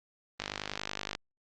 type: click train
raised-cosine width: 0.2 ms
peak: -16 dBFS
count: 39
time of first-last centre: 0.4-1.151 s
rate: 50.6 Hz
effects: low-pass 7000 Hz 12 dB/octave + Opus 32 kbps